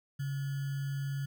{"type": "tone with sample-and-hold", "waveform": "sine", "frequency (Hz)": 138.59, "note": "C#3", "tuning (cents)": 0, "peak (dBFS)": -32, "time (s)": [0.19, 1.26], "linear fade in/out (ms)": 10, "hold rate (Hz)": 1575, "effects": []}